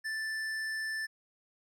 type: tone with hard clipping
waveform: sine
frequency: 1762 Hz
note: A6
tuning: 2 cents sharp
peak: -35 dBFS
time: 0.04-1.07 s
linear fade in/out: 20 ms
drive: 11 dB
effects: none